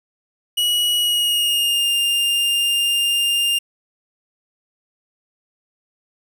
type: tone with pitch glide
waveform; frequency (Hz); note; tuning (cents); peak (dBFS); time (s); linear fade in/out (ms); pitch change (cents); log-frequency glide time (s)
45% pulse; 2913 to 2804; F#7 to F7; -28 to +6; -16; 0.57-3.59; 10; -66; 0.98-1.91
effects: none